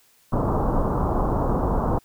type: low-pass noise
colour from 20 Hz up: pink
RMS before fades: -22 dBFS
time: 0.32-1.99 s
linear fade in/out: 10 ms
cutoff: 1200 Hz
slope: 48 dB/octave
effects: white hiss -59 dBFS RMS until 2.04 s